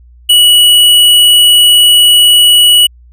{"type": "tone", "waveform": "square", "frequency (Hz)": 2934, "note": "F#7", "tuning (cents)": -15, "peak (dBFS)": -3, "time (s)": [0.29, 2.87], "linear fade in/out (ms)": 10, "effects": ["added 60 Hz sine -36 dBFS peak until 3.12 s"]}